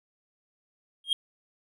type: tone with exponential growth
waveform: triangle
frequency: 3232 Hz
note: G#7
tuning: 48 cents flat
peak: -16 dBFS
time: 1.04-1.13 s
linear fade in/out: 2 ms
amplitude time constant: 19 ms
effects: none